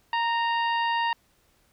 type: harmonic tone with a mistuned harmonic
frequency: 932.3 Hz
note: A#5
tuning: in tune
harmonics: 1 / 2 / 3 / 4 / 5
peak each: -24 / -30 / -33 / -41 / -43 dBFS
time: 0.13-1.13 s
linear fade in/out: 2 ms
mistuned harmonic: 2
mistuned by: -18 cents
effects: pink hiss -65 dBFS RMS until 1.72 s